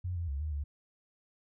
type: tone with pitch steps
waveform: sine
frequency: 89.8 / 85.2 / 69.3 / 76.9 / 72.1 Hz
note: F2 / F2 / C#2 / D#2 / D2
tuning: +49 / -42 / 0 / -20 / -31 cents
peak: -32 dBFS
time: 0.04-0.64 s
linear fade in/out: 10 ms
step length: 120 ms
effects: none